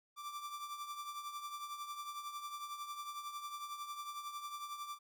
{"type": "tone with tremolo", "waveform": "45% pulse", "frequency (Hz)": 1174.7, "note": "D6", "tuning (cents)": 0, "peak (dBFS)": -40, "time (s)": [0.16, 4.99], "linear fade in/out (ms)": 50, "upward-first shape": "triangle", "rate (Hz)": 11, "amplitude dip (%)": 65, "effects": []}